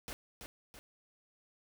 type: noise with echo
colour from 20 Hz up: pink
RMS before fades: -43 dBFS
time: 0.08-0.13 s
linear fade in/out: 0 ms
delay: 330 ms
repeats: 2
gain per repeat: -5 dB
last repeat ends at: 0.79 s
effects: none